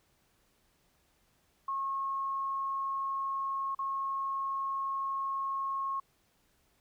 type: tone with dropouts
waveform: sine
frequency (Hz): 1087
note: C#6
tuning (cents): -34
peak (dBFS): -31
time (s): 1.68-6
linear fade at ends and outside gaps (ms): 5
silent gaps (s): 3.749-3.789
effects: pink hiss -71 dBFS RMS until 6.8 s